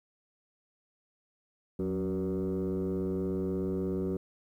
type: tone with frequency modulation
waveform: sine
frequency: 280 Hz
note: C#4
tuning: 18 cents sharp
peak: -27 dBFS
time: 1.79-4.17 s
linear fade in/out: 5 ms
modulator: 96.8 Hz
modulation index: 1.7
effects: tanh soft clip ceiling -27 dBFS + 11-bit